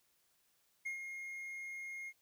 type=tone with ADSR envelope; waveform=triangle; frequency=2141 Hz; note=C7; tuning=39 cents sharp; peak=-35 dBFS; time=0.85-2.13 s; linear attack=14 ms; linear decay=110 ms; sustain=-6 dB; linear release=50 ms; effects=white hiss -75 dBFS RMS until 2.21 s